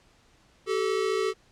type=tone pair together; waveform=square; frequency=383 / 437.4 Hz; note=G4 / A4; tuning=-40 / -10 cents; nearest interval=major second; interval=230 cents; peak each=-28 dBFS; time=0.66-1.34 s; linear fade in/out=50 ms; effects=pink hiss -61 dBFS RMS until 1.51 s + low-pass 7000 Hz 12 dB/octave